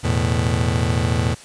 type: chord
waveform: 35% pulse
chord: E suspended fourth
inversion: none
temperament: just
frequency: 82.41 / 109.88 / 123.61 Hz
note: E2 / A2 / B2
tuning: 0 / -2 / +2 cents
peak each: -20 dBFS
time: 0.03-1.35 s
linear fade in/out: 20 ms
effects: white hiss -42 dBFS RMS until 1.44 s + resampled to 22050 Hz